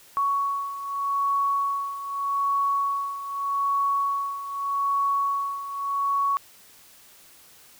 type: beating tone pair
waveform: sine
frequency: 1116 / 1116.82 Hz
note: C#6 / C#6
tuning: +11 / +13 cents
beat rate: 0.82 Hz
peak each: -24 / -29 dBFS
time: 0.17-6.37 s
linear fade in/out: 0 ms
effects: white hiss -52 dBFS RMS until 7.79 s